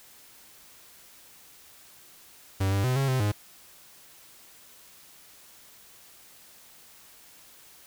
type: tone with pitch steps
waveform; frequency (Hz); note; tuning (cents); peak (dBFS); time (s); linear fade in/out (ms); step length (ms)
45% pulse; 96.5 / 98.8 / 127.5 / 136.4 / 129.8 / 103.7; G2 / G2 / C3 / C#3 / C3 / G#2; -27 / +14 / -44 / -28 / -13 / -2; -23; 2.6-3.32; 10; 120
effects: white hiss -53 dBFS RMS until 7.86 s